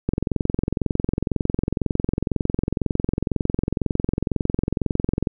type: click train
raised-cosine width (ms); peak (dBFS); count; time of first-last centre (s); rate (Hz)
3; -7; 115; 0.09-5.272; 22
effects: none